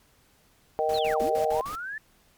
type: chord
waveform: sine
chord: Eb major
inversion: second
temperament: just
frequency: 466.7 / 622.3 / 777.8 Hz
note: Bb4 / Eb5 / G5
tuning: +2 / 0 / -14 cents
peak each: -27 dBFS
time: 0.79-1.61 s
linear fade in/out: 0 ms
type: noise bursts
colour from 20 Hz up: pink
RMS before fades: -41 dBFS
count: 6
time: 0.89-1.755 s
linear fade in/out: 2 ms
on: 100 ms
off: 53 ms
type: linear two-way sweep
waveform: sine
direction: down then up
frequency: 4359 to 209.6 to 1783 Hz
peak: -32 dBFS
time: 0.94-1.98 s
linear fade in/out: 2 ms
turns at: 1.22 s
effects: pink hiss -62 dBFS RMS until 2.37 s + MP3 96 kbps